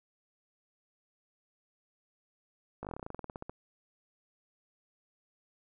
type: slowing click train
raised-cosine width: 1 ms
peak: -26 dBFS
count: 18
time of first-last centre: 2.83-3.496 s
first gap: 18 ms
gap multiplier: 1.09
effects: none